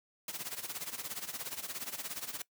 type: noise with tremolo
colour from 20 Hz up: white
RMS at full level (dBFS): -38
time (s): 0.28-2.42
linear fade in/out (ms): 2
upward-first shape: sine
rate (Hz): 17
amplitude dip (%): 80
effects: noise-tail reverb RT60 0.1 s tail -21 dB re dry + high-pass 100 Hz 12 dB/octave